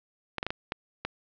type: clicks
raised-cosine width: 0.3 ms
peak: -14 dBFS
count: 6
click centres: 0.383 / 0.429 / 0.466 / 0.505 / 0.721 / 1.05 s
effects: low-pass 5000 Hz 12 dB/octave